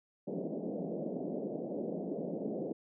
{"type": "band-pass noise", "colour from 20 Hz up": "pink", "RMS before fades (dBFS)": -38, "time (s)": [0.27, 2.73], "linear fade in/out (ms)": 10, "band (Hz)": [170, 630], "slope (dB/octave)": 48, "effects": []}